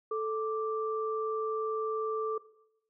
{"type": "tone pair together", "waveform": "sine", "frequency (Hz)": [438.6, 1174.7], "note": ["A4", "D6"], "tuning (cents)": [-6, 0], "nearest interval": "octave + perfect fourth", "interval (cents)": 1706, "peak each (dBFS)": [-31, -35], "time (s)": [0.11, 2.38], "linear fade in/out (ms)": 5, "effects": ["noise-tail reverb RT60 0.8 s tail -18 dB re dry"]}